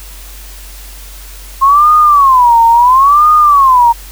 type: tone with vibrato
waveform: sine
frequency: 1062 Hz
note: C6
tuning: 25 cents sharp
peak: -3 dBFS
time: 1.61-3.93 s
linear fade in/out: 20 ms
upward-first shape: sine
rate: 0.73 Hz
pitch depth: 250 cents each way
effects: added 47 Hz sine -29 dBFS peak until 4.11 s + white hiss -34 dBFS RMS until 4.11 s